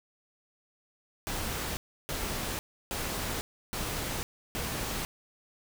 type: noise bursts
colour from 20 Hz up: pink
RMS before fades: -34 dBFS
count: 5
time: 1.27-5.05 s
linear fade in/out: 0 ms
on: 500 ms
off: 320 ms
effects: none